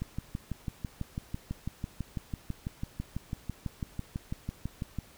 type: click train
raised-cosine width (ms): 5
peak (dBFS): -21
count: 31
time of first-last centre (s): 0.02-4.987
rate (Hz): 6.04
effects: pink hiss -56 dBFS RMS until 5.17 s